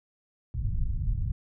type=low-pass noise; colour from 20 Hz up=pink; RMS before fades=-28 dBFS; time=0.54-1.32 s; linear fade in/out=2 ms; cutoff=120 Hz; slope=24 dB/octave; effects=none